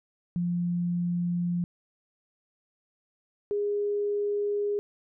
sine tone pair in turn, 174.61 / 410.6 Hz, F3 / G#4, 0 / -20 cents, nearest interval octave + minor third, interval 1480 cents, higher second, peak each -25 / -25 dBFS, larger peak neither, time 0.36-1.64 / 3.51-4.79 s, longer neither, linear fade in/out 0 ms, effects none

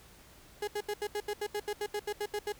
35% pulse tone bursts, 415.3 Hz, G#4, in tune, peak -30 dBFS, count 15, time 0.62-2.523 s, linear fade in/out 5 ms, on 55 ms, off 77 ms, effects added 60 Hz sine -65 dBFS peak until 2.59 s + pink hiss -57 dBFS RMS until 2.59 s

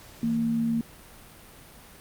sine tone pair together, 162.63 / 230 Hz, E3 / A#3, -23 / -23 cents, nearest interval tritone, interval 600 cents, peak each -34 / -23 dBFS, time 0.23-0.81 s, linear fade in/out 2 ms, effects pink hiss -49 dBFS RMS until 2 s + Opus 48 kbps

